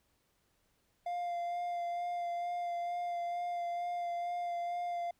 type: tone with vibrato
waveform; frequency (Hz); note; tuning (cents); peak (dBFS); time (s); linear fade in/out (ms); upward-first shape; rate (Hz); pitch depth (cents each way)
triangle; 698.5; F5; 0; -32; 1.06-5.11; 5; sine; 2.2; 15
effects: pink hiss -75 dBFS RMS until 5.19 s